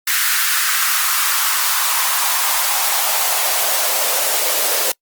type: noise with high-pass filter sweep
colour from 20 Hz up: white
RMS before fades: -17 dBFS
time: 0.07-4.92 s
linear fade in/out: 5 ms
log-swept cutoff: 1600 to 490 Hz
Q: 2.7
effects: noise-tail reverb RT60 0.1 s tail -26 dB re dry + Opus 32 kbps